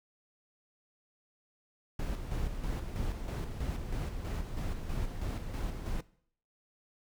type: noise with tremolo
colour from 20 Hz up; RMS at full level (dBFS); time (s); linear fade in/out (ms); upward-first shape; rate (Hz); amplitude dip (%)
brown; -34; 1.99-6.01; 5; square; 3.1; 45
effects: noise-tail reverb RT60 0.6 s tail -20 dB re dry